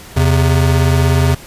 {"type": "tone pair together", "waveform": "square", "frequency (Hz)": [83.2, 133.11], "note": ["E2", "C3"], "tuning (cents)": [17, 30], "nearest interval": "minor sixth", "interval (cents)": 813, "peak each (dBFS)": -13, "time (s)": [0.16, 1.35], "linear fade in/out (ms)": 10, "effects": ["pink hiss -36 dBFS RMS until 1.46 s", "resampled to 32000 Hz"]}